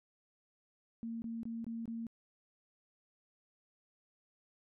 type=tone bursts; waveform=sine; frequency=229.2 Hz; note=A#3; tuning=29 cents flat; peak=-38 dBFS; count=5; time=1.03-2.068 s; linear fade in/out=0 ms; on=190 ms; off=22 ms; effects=none